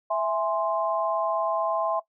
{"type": "chord", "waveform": "sine", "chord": "E augmented", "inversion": "none", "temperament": "equal", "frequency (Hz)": [659.3, 830.6, 1046.5], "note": ["E5", "G#5", "B#5"], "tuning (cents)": [0, 0, 0], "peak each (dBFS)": [-25, -30, -28], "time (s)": [0.1, 2], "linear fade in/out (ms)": 10, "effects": ["noise-tail reverb RT60 0.1 s tail -18 dB re dry"]}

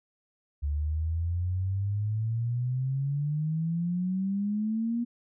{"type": "exponential sweep", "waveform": "sine", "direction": "up", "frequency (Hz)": [71.2, 240], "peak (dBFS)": -26, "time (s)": [0.62, 5.05], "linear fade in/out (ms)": 20, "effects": []}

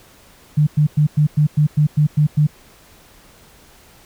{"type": "tone bursts", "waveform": "sine", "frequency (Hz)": 150, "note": "D3", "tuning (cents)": 37, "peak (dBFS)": -10, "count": 10, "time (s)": [0.57, 2.47], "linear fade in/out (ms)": 10, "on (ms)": 100, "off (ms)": 100, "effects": ["pink hiss -48 dBFS RMS until 4.05 s"]}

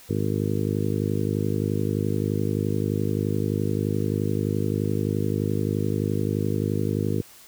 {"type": "harmonic tone", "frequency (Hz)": 51.6, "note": "G#1", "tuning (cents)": -10, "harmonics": [2, 3, 4, 5, 6, 7, 8, 9], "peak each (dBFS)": [-27, -29, -30, -31, -32, -32, -33, -34], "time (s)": [0.09, 7.22], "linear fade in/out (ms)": 10, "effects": ["white hiss -49 dBFS RMS until 7.47 s"]}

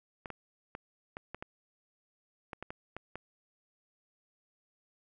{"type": "clicks", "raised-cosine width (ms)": 0.5, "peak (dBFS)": -25, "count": 11, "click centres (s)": [0.258, 0.303, 0.751, 1.169, 1.346, 1.425, 2.532, 2.626, 2.705, 2.966, 3.156], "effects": []}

